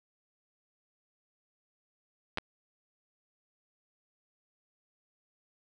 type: clicks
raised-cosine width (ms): 0.3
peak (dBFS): -16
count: 2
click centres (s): 2.374 / 2.384
effects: none